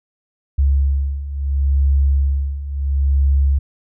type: beating tone pair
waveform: sine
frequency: 68.7 / 69.43 Hz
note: C#2 / C#2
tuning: -15 / +3 cents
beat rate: 0.73 Hz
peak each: -19 / -15 dBFS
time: 0.58-3.59 s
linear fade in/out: 10 ms
effects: none